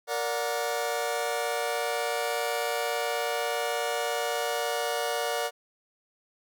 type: chord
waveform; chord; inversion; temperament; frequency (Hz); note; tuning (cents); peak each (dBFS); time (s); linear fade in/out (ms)
sawtooth; Bb augmented; none; just; 466.2 / 582.7 / 728.4; Bb4 / D5 / F#5; 0 / -14 / -27; -28; 0.07-5.51; 50
effects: none